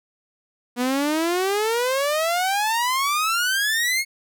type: exponential sweep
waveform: sawtooth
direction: up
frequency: 240 to 2200 Hz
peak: -16 dBFS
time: 0.76-4.05 s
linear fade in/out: 50 ms
effects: none